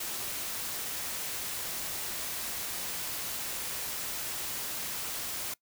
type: noise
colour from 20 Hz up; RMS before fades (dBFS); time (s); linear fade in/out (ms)
white; -36; 0-5.54; 5
effects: noise-tail reverb RT60 0.1 s tail -22 dB re dry